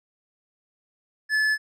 triangle tone with tanh clipping, 1728 Hz, A6, 32 cents flat, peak -21 dBFS, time 1.29-1.58 s, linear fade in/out 50 ms, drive 13 dB, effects none

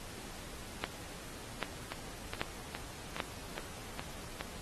two click trains, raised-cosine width 0.3 ms, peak -21 / -16 dBFS, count 7 / 4, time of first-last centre 1.92-4.41 / 0.84-3.202 s, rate 2.41 / 1.27 Hz, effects pink hiss -48 dBFS RMS until 4.61 s + AAC 32 kbps

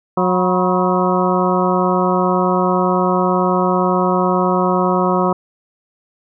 harmonic tone with a mistuned harmonic, 182 Hz, F#3, 28 cents flat, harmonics 1 / 2 / 3 / 4 / 5 / 6 / 7, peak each -18 / -19 / -21 / -22 / -21 / -22 / -23 dBFS, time 0.17-5.33 s, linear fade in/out 5 ms, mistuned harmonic 5, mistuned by +97 cents, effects none

